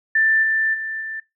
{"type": "tone with level steps", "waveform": "sine", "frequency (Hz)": 1773, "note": "A6", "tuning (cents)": 13, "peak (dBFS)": [-14, -17, -25, -27], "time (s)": [0.15, 1.2], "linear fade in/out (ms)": 5, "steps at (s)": [0.42, 0.73, 1], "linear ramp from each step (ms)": 20, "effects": ["noise-tail reverb RT60 0.2 s tail -20 dB re dry"]}